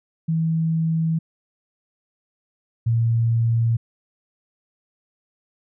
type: tone pair in turn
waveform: sine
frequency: 162.2 / 115.42 Hz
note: E3 / A#2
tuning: -28 / -17 cents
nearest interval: tritone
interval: 589 cents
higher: first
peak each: -18 / -16 dBFS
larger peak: second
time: 0.28-1.19 / 2.86-3.77 s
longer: neither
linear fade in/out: 10 ms
effects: none